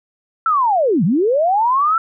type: linear two-way sweep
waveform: sine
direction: down then up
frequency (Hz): 1356 to 146.83 to 1356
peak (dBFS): -12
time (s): 0.46-1.98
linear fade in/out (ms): 2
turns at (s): 1.04
effects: none

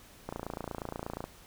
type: click train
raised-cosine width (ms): 1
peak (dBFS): -22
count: 28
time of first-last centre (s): 0.29-1.241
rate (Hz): 28.4
effects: pink hiss -55 dBFS RMS until 1.46 s

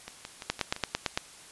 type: two click trains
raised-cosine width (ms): 0.2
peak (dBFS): -21 / -9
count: 5 / 7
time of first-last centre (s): 0.08-0.764 / 0.5-1.175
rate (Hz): 5.85 / 8.89
effects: white hiss -50 dBFS RMS until 1.51 s + resampled to 24000 Hz

